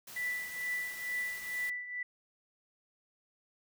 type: noise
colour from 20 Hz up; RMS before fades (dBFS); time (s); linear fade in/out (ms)
white; -48; 0.07-1.7; 5
type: tone with tremolo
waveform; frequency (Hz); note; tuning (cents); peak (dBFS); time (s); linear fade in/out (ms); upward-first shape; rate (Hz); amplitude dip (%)
sine; 1975.5; B6; 0; -31; 0.16-2.03; 5; triangle; 2.2; 75
effects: none

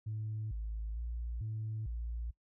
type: tone with pitch steps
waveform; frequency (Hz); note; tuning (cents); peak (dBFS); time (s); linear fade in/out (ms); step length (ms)
sine; 108.3 / 54.1 / 58.2 / 109.3 / 57.7; A2 / A1 / A#1 / A2 / A#1; -27 / -29 / -2 / -11 / -17; -35; 0.06-2.31; 10; 450
effects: noise-tail reverb RT60 0.1 s tail -21 dB re dry + tanh soft clip ceiling -32 dBFS

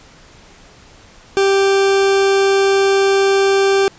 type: tone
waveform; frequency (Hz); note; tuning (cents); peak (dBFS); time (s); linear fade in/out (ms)
40% pulse; 392; G4; 0; -10; 1.37-3.88; 0
effects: pink hiss -44 dBFS RMS until 3.98 s + resampled to 16000 Hz

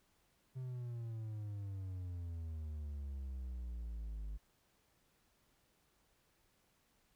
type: exponential sweep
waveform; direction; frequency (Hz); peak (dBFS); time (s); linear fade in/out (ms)
triangle; down; 130.81 to 50.3; -39; 0.55-4.38; 20
effects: pink hiss -75 dBFS RMS until 7.15 s

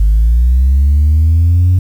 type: linear sweep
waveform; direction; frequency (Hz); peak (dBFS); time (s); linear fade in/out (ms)
sine; up; 50 to 92.5; -4; 0-1.79; 5
effects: tanh soft clip ceiling -4 dBFS + 7-bit

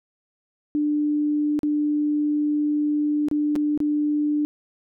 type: tone with dropouts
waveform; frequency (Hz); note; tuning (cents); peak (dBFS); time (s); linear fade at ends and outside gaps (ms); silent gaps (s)
sine; 297.1; D4; +20; -19; 0.75-4.45; 0; 1.591-1.632 / 3.285-3.313 / 3.555-3.561 / 3.776-3.803
effects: none

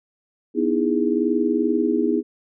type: chord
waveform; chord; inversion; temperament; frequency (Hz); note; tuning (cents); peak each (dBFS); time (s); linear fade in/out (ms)
sine; E major seventh; second; just; 247.2 / 309 / 329.6 / 412; B3 / D#4 / E4 / G#4; +2 / -12 / 0 / -14; -23; 0.54-2.23; 50
effects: none

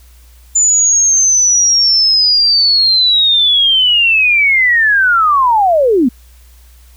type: linear sweep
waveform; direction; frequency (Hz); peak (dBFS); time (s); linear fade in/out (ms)
sine; down; 7080 to 222.8; -7; 0.55-6.09; 10
effects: added 60 Hz sine -39 dBFS peak until 6.96 s + white hiss -49 dBFS RMS until 6.96 s

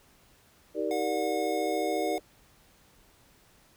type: chord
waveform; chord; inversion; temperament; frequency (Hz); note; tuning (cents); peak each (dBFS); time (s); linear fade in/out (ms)
sine; Eb major seventh; none; equal with one note detuned; 318 / 392 / 466.2 / 587.3; Eb4 / G4 / Bb4 / D5; +38 / 0 / 0 / 0; -33; 0.74-2.2; 50
type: tone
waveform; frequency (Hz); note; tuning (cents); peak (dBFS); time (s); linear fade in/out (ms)
square; 724; F#5; -38; -33; 0.91-2.18; 0
effects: pink hiss -61 dBFS RMS until 3.76 s

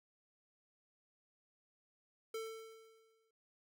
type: tone with exponential decay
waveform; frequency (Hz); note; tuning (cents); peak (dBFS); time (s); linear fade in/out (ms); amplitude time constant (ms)
square; 446.1; A4; +24; -39; 2.34-3.31; 5; 210
effects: MP3 96 kbps

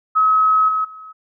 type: tone with level steps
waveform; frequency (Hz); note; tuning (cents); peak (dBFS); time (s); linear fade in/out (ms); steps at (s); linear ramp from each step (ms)
sine; 1280; D#6; +49; -11 / -16 / -34; 0.15-1.13; 20; 0.68 / 0.84; 10
effects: none

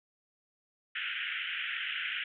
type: band-pass noise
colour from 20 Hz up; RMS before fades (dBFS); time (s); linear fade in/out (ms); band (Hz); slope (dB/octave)
white; -36; 0.95-2.24; 5; 1400 to 3200; 96
effects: none

